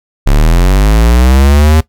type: linear sweep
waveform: square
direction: up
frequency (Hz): 33.79 to 79.8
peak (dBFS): -5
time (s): 0.26-1.81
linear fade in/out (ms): 10
effects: noise-tail reverb RT60 0.1 s tail -17 dB re dry